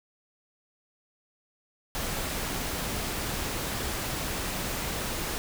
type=noise; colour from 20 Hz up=pink; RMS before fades=-32 dBFS; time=1.95-5.38 s; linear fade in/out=0 ms; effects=none